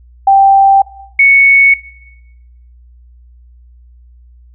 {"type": "tone pair in turn", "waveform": "sine", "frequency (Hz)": [784, 2217], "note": ["G5", "C#7"], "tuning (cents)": [0, 0], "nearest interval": "octave + tritone", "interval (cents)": 1800, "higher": "second", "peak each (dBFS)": -3, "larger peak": "neither", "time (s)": [[0.27, 0.82], [1.19, 1.74]], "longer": "neither", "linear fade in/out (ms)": 5, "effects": ["noise-tail reverb RT60 1.0 s tail -20 dB re dry", "added 60 Hz sine -38 dBFS peak until 4.54 s"]}